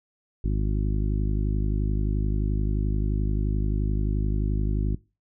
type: harmonic tone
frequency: 51.5 Hz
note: G#1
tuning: 14 cents flat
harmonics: 1 / 2 / 3 / 4 / 5 / 6 / 7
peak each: -23 / -29 / -33 / -35 / -37 / -39 / -40 dBFS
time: 0.44-4.95 s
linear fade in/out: 5 ms
effects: noise-tail reverb RT60 0.3 s tail -22 dB re dry